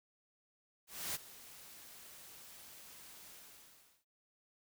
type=noise with ADSR envelope; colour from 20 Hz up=white; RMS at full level=-38 dBFS; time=0.87-4.05 s; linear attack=280 ms; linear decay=22 ms; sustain=-17 dB; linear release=740 ms; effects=none